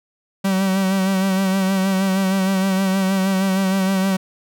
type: tone with vibrato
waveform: 45% pulse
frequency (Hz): 191.4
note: G3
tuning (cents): -41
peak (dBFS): -16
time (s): 0.44-4.17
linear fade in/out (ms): 10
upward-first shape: sine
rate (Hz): 6.4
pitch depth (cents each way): 36
effects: none